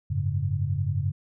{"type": "chord", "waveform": "sine", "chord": "F# suspended second", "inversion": "none", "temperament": "equal with one note detuned", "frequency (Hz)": [92.5, 103.83, 140.2], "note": ["F#2", "G#2", "C#3"], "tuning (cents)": [0, 0, 20], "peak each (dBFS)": -28, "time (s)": [0.1, 1.12], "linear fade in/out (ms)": 10, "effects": []}